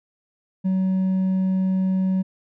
sine tone with hard clipping, 188.2 Hz, F#3, 30 cents sharp, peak -19 dBFS, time 0.64-2.23 s, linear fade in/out 20 ms, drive 2 dB, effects none

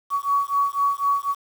sine beating tone pair, 1125 / 1129 Hz, C#6 / C#6, +25 / +31 cents, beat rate 4 Hz, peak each -22 dBFS, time 0.1-1.35 s, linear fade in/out 50 ms, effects 7-bit

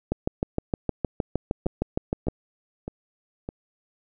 two click trains, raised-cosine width 2 ms, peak -10 / -18 dBFS, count 15 / 4, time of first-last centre 0.12-2.284 / 1.66-3.489 s, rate 6.47 / 1.64 Hz, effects none

